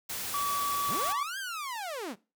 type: noise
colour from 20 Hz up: white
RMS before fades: -36 dBFS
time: 0.09-1.13 s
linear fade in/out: 10 ms
type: tone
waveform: triangle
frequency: 1143 Hz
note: D6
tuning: 47 cents flat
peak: -27 dBFS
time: 0.34-1.23 s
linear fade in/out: 2 ms
type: linear two-way sweep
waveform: sawtooth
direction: up then down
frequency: 43.11 to 1632 to 164 Hz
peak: -31 dBFS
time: 0.87-2.16 s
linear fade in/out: 50 ms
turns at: 1.38 s
effects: noise-tail reverb RT60 0.3 s tail -21 dB re dry